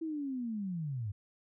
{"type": "linear sweep", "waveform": "sine", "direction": "down", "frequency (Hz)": [329.6, 95.4], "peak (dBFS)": -34, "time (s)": [0.01, 1.12], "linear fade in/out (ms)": 10, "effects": []}